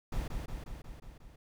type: noise with echo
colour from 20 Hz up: brown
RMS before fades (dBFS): -34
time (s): 0.12-0.28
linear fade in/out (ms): 5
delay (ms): 180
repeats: 6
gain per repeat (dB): -3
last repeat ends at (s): 1.36
effects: none